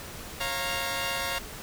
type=chord; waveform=10% pulse; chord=Bb minor; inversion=first; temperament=equal with one note detuned; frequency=545.5 / 698.5 / 932.3 Hz; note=Db5 / F5 / Bb5; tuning=-28 / 0 / 0 cents; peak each=-25 dBFS; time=0.4-1.39 s; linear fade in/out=10 ms; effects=pink hiss -41 dBFS RMS until 1.62 s